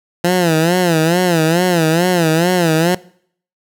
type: tone with vibrato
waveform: 15% pulse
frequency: 170 Hz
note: F3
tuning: 46 cents flat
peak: -5 dBFS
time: 0.24-2.95 s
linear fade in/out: 5 ms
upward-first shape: sine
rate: 2.3 Hz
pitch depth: 130 cents each way
effects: noise-tail reverb RT60 0.6 s tail -22 dB re dry